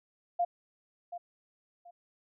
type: tone with echo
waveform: sine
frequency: 698.5 Hz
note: F5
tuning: in tune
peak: -25 dBFS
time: 0.39-0.45 s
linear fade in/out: 10 ms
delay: 730 ms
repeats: 2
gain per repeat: -12 dB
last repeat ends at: 1.91 s
effects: none